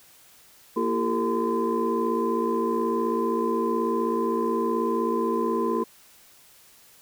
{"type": "tone cluster", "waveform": "sine", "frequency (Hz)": [232.7, 336.9, 392.8, 451.7, 1022], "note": ["A#3", "E4", "G4", "A4", "C6"], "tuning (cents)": [-3, 38, 4, 45, -41], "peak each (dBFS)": -28, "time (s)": [0.76, 5.84], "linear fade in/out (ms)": 10, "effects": ["tanh soft clip ceiling -13 dBFS", "white hiss -54 dBFS RMS until 7.01 s"]}